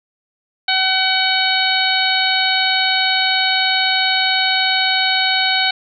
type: harmonic tone with a mistuned harmonic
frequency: 757 Hz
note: F#5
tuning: 39 cents sharp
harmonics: 1 / 2 / 3 / 4 / 5 / 6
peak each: -21 / -21 / -21 / -21 / -21 / -21 dBFS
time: 0.68-5.71 s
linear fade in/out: 5 ms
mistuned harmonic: 6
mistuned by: -85 cents
effects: none